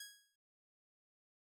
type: tone with exponential decay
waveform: 10% pulse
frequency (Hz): 1654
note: G#6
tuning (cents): -8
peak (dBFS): -37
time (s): 0-0.36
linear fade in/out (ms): 5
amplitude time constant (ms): 78
effects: none